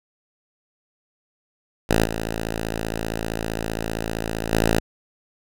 5% pulse tone with level steps, 55.3 Hz, A1, 9 cents sharp, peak -5 / -14 / -6 dBFS, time 1.89-4.8 s, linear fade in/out 10 ms, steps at 2.05 / 4.52 s, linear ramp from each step 5 ms, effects none

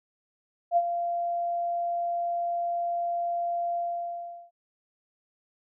sine tone with ADSR envelope, 691 Hz, F5, 19 cents flat, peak -17 dBFS, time 0.71-4.51 s, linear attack 57 ms, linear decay 49 ms, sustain -9 dB, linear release 750 ms, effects none

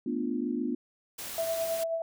sine chord, B half-diminished seventh, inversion third, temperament equal, 220 / 246.9 / 293.7 / 349.2 Hz, A3 / B3 / D4 / F4, 0 / 0 / 0 / 0 cents, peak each -37 / -31 / -34 / -36 dBFS, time 0.06-0.75 s, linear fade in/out 5 ms
white noise, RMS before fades -39 dBFS, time 1.18-1.84 s, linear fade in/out 10 ms
sine tone with tremolo, 659 Hz, E5, 1 cent flat, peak -26 dBFS, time 1.38-2.02 s, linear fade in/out 2 ms, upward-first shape triangle, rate 9.4 Hz, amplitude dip 50%
effects none

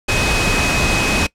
sine tone in noise, 2526 Hz, D#7, 26 cents sharp, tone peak -19 dBFS, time 0.08-1.27 s, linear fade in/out 10 ms, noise pink, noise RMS -17 dBFS, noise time 0.08-1.27 s, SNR -5 dB, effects noise-tail reverb RT60 0.1 s tail -21 dB re dry + low-pass 8000 Hz 12 dB/octave

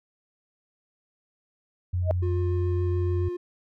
sine tone, 89.5 Hz, F2, 43 cents sharp, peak -23 dBFS, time 1.93-3.29 s, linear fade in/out 10 ms
sine tone with exponential growth, 628 Hz, D#5, 16 cents sharp, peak -17 dBFS, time 2.02-2.11 s, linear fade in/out 0 ms, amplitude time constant 18 ms
triangle tone with vibrato, 355.5 Hz, F4, 31 cents sharp, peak -27 dBFS, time 2.22-3.37 s, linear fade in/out 10 ms, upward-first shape triangle, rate 7 Hz, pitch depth 11 cents each way
effects none

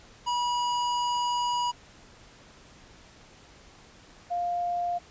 square / sine tone pair in turn, 970 / 701.7 Hz, B5 / F5, -31 / +8 cents, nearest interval tritone, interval 561 cents, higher first, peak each -26 dBFS, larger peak neither, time 0.26-1.72 / 4.3-4.99 s, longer first, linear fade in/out 20 ms, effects pink hiss -53 dBFS RMS until 5.1 s + resampled to 16000 Hz

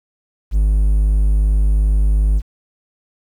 triangle tone, 51.3 Hz, G#1, 21 cents flat, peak -9 dBFS, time 0.51-2.42 s, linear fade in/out 50 ms, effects 8-bit

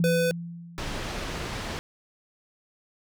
sine tone with exponential decay, 170 Hz, F3, 46 cents flat, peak -20 dBFS, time 0-1.29 s, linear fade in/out 2 ms, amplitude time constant 280 ms
square tone, 502 Hz, B4, 28 cents sharp, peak -23 dBFS, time 0.04-0.31 s, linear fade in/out 0 ms
pink low-pass noise, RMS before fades -33 dBFS, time 0.78-1.79 s, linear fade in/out 0 ms, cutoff 5300 Hz, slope 12 dB/octave
effects none

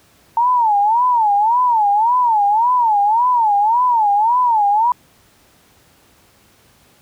sine tone with vibrato, 900 Hz, A5, 39 cents sharp, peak -11 dBFS, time 0.37-4.92 s, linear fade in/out 2 ms, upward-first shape sine, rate 1.8 Hz, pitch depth 190 cents each way, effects pink hiss -52 dBFS RMS until 7.01 s + high-pass 60 Hz 12 dB/octave

